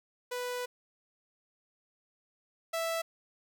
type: tone pair in turn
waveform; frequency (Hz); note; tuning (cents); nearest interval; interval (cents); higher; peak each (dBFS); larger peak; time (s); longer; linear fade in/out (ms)
sawtooth; 493.9 / 659.3; B4 / E5; 0 / 0; perfect fourth; 500; second; -30 / -27; second; 0.31-0.66 / 2.73-3.02; first; 10
effects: none